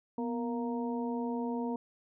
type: harmonic tone with a mistuned harmonic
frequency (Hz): 233.1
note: A#3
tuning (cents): 0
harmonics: 1 / 2 / 3 / 4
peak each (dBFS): -33 / -38 / -44 / -41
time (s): 0.18-1.76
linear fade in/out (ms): 2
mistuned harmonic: 1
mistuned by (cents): +79
effects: none